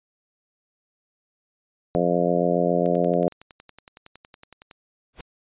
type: harmonic tone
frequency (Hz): 87.31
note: F2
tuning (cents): 0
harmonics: 2 / 3 / 4 / 5 / 6 / 7 / 8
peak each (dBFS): -25 / -28 / -28 / -26 / -25 / -25 / -28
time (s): 1.95-3.28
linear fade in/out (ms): 0
type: click train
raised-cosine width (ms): 0.2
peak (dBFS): -26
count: 21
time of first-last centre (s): 2.86-4.712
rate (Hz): 10.8
type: noise with exponential growth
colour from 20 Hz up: pink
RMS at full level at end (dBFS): -33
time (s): 5.13-5.21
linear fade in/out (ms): 5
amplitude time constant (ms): 16
effects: resampled to 8000 Hz